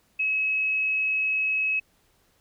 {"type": "tone", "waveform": "sine", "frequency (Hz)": 2568, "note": "E7", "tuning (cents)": -46, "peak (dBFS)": -22, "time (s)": [0.19, 1.8], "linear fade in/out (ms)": 10, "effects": ["pink hiss -65 dBFS RMS until 2.4 s"]}